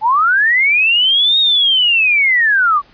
sine linear two-way sweep, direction up then down, 830.6 to 3767 to 1110 Hz, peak -9 dBFS, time 0.01-2.82 s, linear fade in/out 50 ms, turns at 1.39 s, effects pink hiss -48 dBFS RMS until 2.93 s + resampled to 11025 Hz

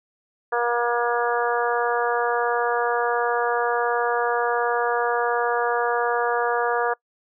harmonic tone, 238.6 Hz, A#3, 41 cents sharp, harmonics 2 / 3 / 4 / 5 / 6 / 7, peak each -24 / -26 / -27 / -28 / -29 / -29 dBFS, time 0.52-6.94 s, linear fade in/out 10 ms, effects noise-tail reverb RT60 0.1 s tail -25 dB re dry

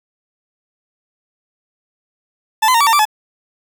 40% pulse tone with pitch steps, 879 / 1019 / 923 / 1147 / 906 / 1171 / 856 Hz, A5 / C6 / A#5 / D6 / A#5 / D6 / A5, -2 / -46 / -17 / -41 / -50 / -5 / -48 cents, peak -9 dBFS, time 2.62-3.054 s, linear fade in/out 10 ms, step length 62 ms, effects 7-bit

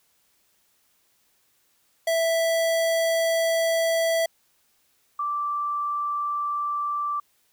square / sine tone pair in turn, 659.3 / 1170.3 Hz, E5 / D6, 0 / -6 cents, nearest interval minor seventh, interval 994 cents, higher second, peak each -21 / -24 dBFS, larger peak first, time 2.07-4.26 / 5.19-7.2 s, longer first, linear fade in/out 5 ms, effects white hiss -66 dBFS RMS until 7.52 s

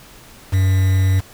triangle tone with quantisation, 94.7 Hz, F#2, 41 cents sharp, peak -10 dBFS, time 0.52-1.21 s, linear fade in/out 20 ms, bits 5, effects pink hiss -43 dBFS RMS until 1.33 s

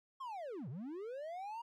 triangle linear two-way sweep, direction down then up, 1100 to 110 to 953 Hz, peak -40 dBFS, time 0.2-1.62 s, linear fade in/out 10 ms, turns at 0.69 s, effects none

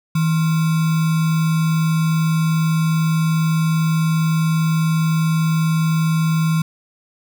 sine tone with sample-and-hold, 161.3 Hz, E3, 37 cents flat, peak -14 dBFS, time 0.15-6.62 s, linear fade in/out 5 ms, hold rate 1225 Hz, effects none

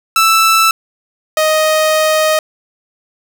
sawtooth tone pair in turn, 1322 / 623.9 Hz, E6 / D#5, +5 / +5 cents, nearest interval octave + minor second, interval 1300 cents, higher first, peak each -4 / -6 dBFS, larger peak first, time 0.16-0.71 / 1.37-2.39 s, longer second, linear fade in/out 2 ms, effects none

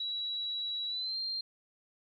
sine tone with pitch glide, 3904 to 4184 Hz, B7 to C8, -21 to -1 cents, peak -33 dBFS, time 0-1.41 s, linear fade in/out 5 ms, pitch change +120 cents, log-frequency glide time 0.88-1.17 s, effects 12-bit

